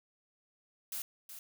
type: noise with echo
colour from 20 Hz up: blue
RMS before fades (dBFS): -39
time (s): 0.92-1.02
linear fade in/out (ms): 2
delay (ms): 370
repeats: 1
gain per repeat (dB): -9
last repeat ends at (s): 1.39
effects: none